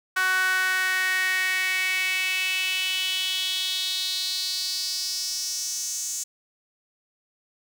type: tone with high-pass filter sweep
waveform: sawtooth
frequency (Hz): 373.1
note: F#4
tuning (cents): +14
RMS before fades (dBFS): -26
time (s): 0.16-6.24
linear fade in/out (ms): 10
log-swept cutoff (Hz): 1400 to 6800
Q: 4.6
effects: none